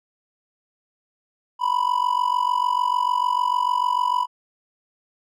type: tone with amplitude modulation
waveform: triangle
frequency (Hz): 987.8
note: B5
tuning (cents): 0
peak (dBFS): -13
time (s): 1.59-4.27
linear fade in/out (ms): 50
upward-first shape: sine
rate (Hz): 46.7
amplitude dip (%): 85
effects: none